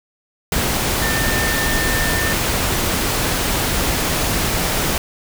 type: tone in noise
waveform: sine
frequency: 1798 Hz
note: A6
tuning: 37 cents sharp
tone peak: -22 dBFS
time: 1.02-2.33 s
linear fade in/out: 2 ms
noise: pink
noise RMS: -19 dBFS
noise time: 0.52-4.98 s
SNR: -6 dB
effects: none